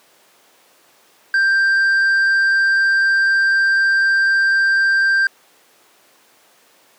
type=tone with tanh clipping; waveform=sine; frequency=1578 Hz; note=G6; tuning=11 cents sharp; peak=-13 dBFS; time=1.34-5.27 s; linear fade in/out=2 ms; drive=4 dB; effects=pink hiss -52 dBFS RMS until 6.98 s + high-pass 400 Hz 12 dB/octave